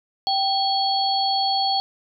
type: tone cluster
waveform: sine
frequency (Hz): 780 / 3286 / 4421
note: G5 / G#7 / C#8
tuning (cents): -9 / -19 / -5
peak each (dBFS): -21 / -28 / -23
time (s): 0.27-1.8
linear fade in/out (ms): 0
effects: none